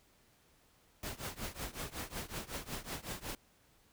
pink noise with tremolo, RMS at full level -39 dBFS, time 1.03-3.35 s, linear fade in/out 2 ms, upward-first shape triangle, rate 5.4 Hz, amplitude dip 95%, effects pink hiss -68 dBFS RMS until 3.92 s

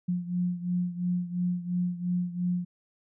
sine beating tone pair, 177.1 / 180 Hz, F3 / F#3, +24 / -47 cents, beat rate 2.9 Hz, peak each -28 / -32 dBFS, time 0.08-2.65 s, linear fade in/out 10 ms, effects none

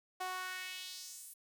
sawtooth tone with high-pass filter sweep, 369.4 Hz, F#4, 3 cents flat, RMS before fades -44 dBFS, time 0.2-1.34 s, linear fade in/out 10 ms, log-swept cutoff 740 to 11000 Hz, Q 2, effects none

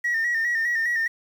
sine tone with vibrato, 1865 Hz, A#6, in tune, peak -19 dBFS, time 0.04-1.08 s, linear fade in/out 10 ms, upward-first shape square, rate 4.9 Hz, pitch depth 48 cents each way, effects tanh soft clip ceiling -19 dBFS + 8-bit

